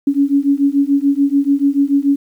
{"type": "beating tone pair", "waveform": "sine", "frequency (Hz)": [277.2, 284.1], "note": ["C#4", "C#4"], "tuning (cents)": [0, 43], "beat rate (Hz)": 6.9, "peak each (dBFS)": -14, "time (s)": [0.07, 2.16], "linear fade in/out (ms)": 5, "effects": ["8-bit"]}